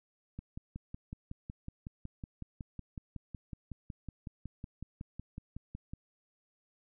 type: click train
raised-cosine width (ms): 5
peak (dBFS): -29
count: 31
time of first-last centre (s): 0.39-5.935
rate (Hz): 5.41
effects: none